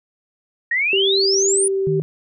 sine exponential sweep, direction up, 1841 to 9810 Hz, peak -16 dBFS, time 0.71-1.68 s, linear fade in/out 5 ms
sine tone with pitch glide, 390.2 to 386.8 Hz, G4 to G4, -8 to -23 cents, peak -17 dBFS, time 0.93-2 s, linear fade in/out 2 ms, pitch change -15 cents, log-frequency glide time 1.6-1.83 s
sine tone, 155.56 Hz, D#3, in tune, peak -20 dBFS, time 1.87-2.02 s, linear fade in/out 0 ms
effects none

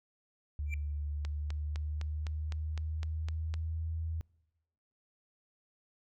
sine tone with pitch glide, 73.42 to 81 Hz, D2 to E2, 0 to -30 cents, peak -33 dBFS, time 0.59-4.21 s, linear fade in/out 0 ms, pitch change +170 cents, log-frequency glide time 1.12-3.87 s
triangle tone with exponential growth, 2349 Hz, D7, in tune, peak -33 dBFS, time 0.66-0.74 s, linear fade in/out 1 ms, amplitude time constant 16 ms
click train, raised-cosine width 0.2 ms, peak -26 dBFS, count 10, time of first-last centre 1.25-3.54 s, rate 3.93 Hz
effects noise-tail reverb RT60 1.0 s tail -25 dB re dry

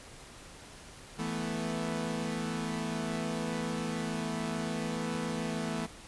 sawtooth chord, E suspended fourth, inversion none, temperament equal, 164.81 / 220 / 246.9 Hz, E3 / A3 / B3, 0 / 0 / 0 cents, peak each -33 / -32 / -34 dBFS, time 1.18-5.87 s, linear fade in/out 20 ms, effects pink hiss -50 dBFS RMS until 6.07 s + resampled to 24000 Hz

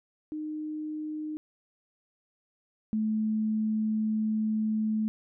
sine tone pair in turn, 306.8 / 216.9 Hz, D#4 / A3, -24 / -25 cents, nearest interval tritone, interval 601 cents, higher first, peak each -32 / -25 dBFS, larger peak second, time 0.32-1.37 / 2.93-5.08 s, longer second, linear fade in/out 0 ms, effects none

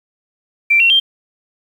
sine tone with pitch steps, 2349 / 2730 / 3172 Hz, D7 / F7 / G7, 0 / -40 / +20 cents, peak -8 dBFS, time 0.7-1 s, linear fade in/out 10 ms, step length 100 ms, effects 7-bit

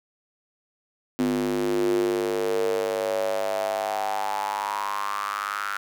square tone with high-pass filter sweep, 50.6 Hz, G#1, 44 cents flat, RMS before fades -26 dBFS, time 1.19-5.77 s, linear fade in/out 0 ms, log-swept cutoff 270 to 1400 Hz, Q 6.8, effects none

